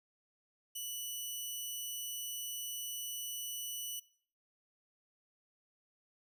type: tone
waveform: 10% pulse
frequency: 2960 Hz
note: F#7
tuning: in tune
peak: -31 dBFS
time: 0.75-4 s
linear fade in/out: 10 ms
effects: noise-tail reverb RT60 0.5 s tail -19 dB re dry